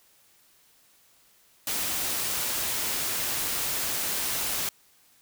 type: noise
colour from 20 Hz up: white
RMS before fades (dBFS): -29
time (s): 1.67-4.69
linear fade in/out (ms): 2
effects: white hiss -61 dBFS RMS until 5.21 s